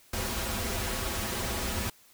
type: noise with comb filter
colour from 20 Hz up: pink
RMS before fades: -32 dBFS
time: 0.13-1.9 s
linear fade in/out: 5 ms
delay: 6.7 ms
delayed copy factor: -0.8
effects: white hiss -59 dBFS RMS until 2.13 s